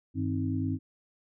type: tone cluster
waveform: sine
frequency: 98.4 / 157.1 / 262.8 / 312.4 Hz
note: G2 / D#3 / C4 / D#4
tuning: +7 / +17 / +8 / +7 cents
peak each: -31 / -37 / -31 / -36 dBFS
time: 0.14-0.79 s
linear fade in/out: 50 ms
effects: none